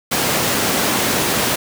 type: high-pass noise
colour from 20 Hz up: pink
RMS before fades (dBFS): -18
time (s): 0.11-1.56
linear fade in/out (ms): 10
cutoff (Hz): 160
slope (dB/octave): 12
effects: none